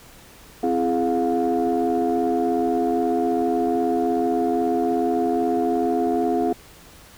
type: tone cluster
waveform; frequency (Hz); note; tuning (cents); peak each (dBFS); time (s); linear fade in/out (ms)
sine; 260.5 / 336.8 / 419.3 / 711; C4 / E4 / G#4 / F5; -7 / +37 / +17 / +31; -23; 0.63-6.53; 5
effects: tanh soft clip ceiling -12 dBFS + pink hiss -47 dBFS RMS until 7.17 s